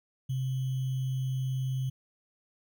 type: tone with sample-and-hold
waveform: sine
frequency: 130.81 Hz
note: C3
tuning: in tune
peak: -28 dBFS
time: 0.29-1.9 s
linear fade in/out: 10 ms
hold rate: 3150 Hz
effects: none